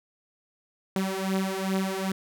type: beating tone pair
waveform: sawtooth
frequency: 190 / 192.5 Hz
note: F#3 / G3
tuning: +46 / -31 cents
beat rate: 2.5 Hz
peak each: -25 dBFS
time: 0.96-2.12 s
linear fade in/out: 2 ms
effects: none